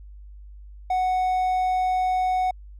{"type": "tone", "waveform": "triangle", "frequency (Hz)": 740, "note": "F#5", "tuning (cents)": 0, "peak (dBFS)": -18, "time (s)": [0.9, 2.51], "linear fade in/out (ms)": 5, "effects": ["added 50 Hz sine -40 dBFS peak until 2.79 s"]}